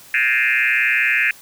sine tone with frequency modulation, 2102 Hz, C7, 7 cents sharp, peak -14 dBFS, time 0.14-1.31 s, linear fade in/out 2 ms, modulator 125 Hz, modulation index 4.1, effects white hiss -44 dBFS RMS until 1.41 s

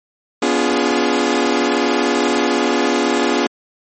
sawtooth chord, B diminished seventh, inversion none, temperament equal with one note detuned, 246.9 / 287.6 / 349.2 / 415.3 Hz, B3 / D4 / F4 / Ab4, 0 / -36 / 0 / 0 cents, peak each -16 dBFS, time 0.42-3.47 s, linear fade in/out 5 ms, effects MP3 32 kbps

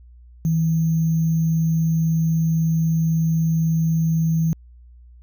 sine tone with sample-and-hold, 161.9 Hz, E3, 31 cents flat, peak -16 dBFS, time 0.45-4.53 s, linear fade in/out 0 ms, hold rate 6300 Hz, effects added 60 Hz sine -43 dBFS peak until 5.22 s

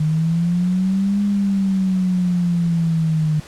sine linear two-way sweep, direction up then down, 152.2 to 203.7 to 152.2 Hz, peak -15 dBFS, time 0-3.4 s, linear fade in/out 5 ms, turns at 1.22 s, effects pink hiss -41 dBFS RMS until 3.47 s + low-pass 9000 Hz 12 dB/octave

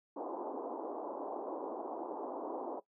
pink band-pass noise, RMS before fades -41 dBFS, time 0.16-2.8 s, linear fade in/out 10 ms, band 280 to 1000 Hz, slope 48 dB/octave, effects noise-tail reverb RT60 0.1 s tail -17 dB re dry

